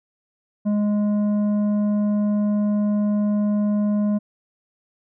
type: tone with tanh clipping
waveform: triangle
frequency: 207.7 Hz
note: G#3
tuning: in tune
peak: -19 dBFS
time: 0.65-4.19 s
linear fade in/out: 20 ms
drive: 12 dB
effects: none